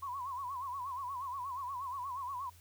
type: tone with vibrato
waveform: sine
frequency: 1046.5 Hz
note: C6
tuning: in tune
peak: -37 dBFS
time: 0.02-2.5 s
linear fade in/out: 10 ms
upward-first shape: sine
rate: 8.4 Hz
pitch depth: 130 cents each way
effects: added 86 Hz sine -58 dBFS peak until 2.6 s + white hiss -63 dBFS RMS until 2.6 s